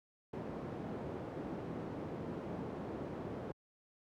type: low-pass noise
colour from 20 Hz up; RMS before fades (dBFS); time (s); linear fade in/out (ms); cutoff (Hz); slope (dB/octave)
white; -42; 0.33-3.52; 5; 430; 12
effects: high-pass 100 Hz 12 dB/octave